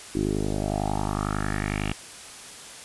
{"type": "tone with low-pass filter sweep", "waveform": "10% pulse", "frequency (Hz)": 51, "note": "G#1", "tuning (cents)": -31, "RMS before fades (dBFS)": -27, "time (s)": [0.15, 1.93], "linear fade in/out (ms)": 5, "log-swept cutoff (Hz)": [330, 2900], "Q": 4.2, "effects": ["white hiss -42 dBFS RMS until 2.84 s", "resampled to 24000 Hz"]}